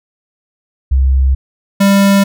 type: tone pair in turn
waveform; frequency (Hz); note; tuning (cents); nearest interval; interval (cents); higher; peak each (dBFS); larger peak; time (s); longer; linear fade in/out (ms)
sine / square; 66.3 / 198.05; C2 / G3; +23 / +18; octave + perfect fifth; 1895; second; -7; neither; 0.91-1.35 / 1.8-2.24; neither; 10
effects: none